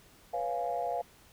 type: chord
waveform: sine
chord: C# dominant seventh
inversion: third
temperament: equal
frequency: 493.9 / 554.4 / 698.5 / 830.6 Hz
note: B4 / C#5 / E#5 / G#5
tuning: 0 / 0 / 0 / 0 cents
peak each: -37 / -38 / -32 / -38 dBFS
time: 0.33-1.02 s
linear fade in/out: 10 ms
effects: tanh soft clip ceiling -21 dBFS + pink hiss -59 dBFS RMS until 1.32 s